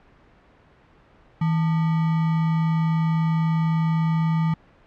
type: tone with sample-and-hold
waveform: sine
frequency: 161.9 Hz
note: E3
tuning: 31 cents flat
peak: -18 dBFS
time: 1.41-4.54 s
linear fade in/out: 5 ms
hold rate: 1050 Hz
effects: pink hiss -54 dBFS RMS until 4.86 s + low-pass 2000 Hz 12 dB/octave